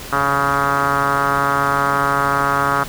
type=tone with low-pass filter; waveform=5% pulse; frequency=140 Hz; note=C#3; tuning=18 cents sharp; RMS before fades=-17 dBFS; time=0.12-2.84 s; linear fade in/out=10 ms; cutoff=1300 Hz; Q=3.9; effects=pink hiss -32 dBFS RMS until 2.88 s